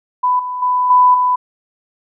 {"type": "tone with level steps", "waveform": "sine", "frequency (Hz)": 997, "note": "B5", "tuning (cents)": 16, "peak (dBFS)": [-11, -20, -12, -6, -11], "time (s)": [0.23, 1.36], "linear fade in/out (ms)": 10, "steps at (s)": [0.39, 0.62, 0.9, 1.14], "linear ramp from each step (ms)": 5, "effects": []}